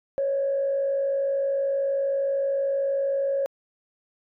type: tone with frequency modulation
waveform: sine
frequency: 551 Hz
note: C#5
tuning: 11 cents flat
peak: -21 dBFS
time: 0.18-3.46 s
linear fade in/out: 0 ms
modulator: 53 Hz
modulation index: 0.33
effects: tanh soft clip ceiling -17 dBFS